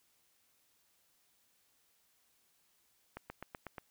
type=accelerating click train; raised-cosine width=0.5 ms; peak=-28 dBFS; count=6; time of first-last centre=3.17-3.782 s; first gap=130 ms; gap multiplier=0.97; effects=white hiss -73 dBFS RMS until 3.9 s